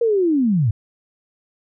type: linear sweep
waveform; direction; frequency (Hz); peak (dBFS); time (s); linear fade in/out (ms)
sine; down; 480 to 95.9; -14; 0.01-0.71; 5
effects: none